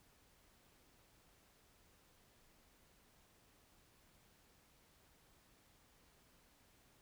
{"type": "silence", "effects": ["pink hiss -70 dBFS RMS until 7.01 s"]}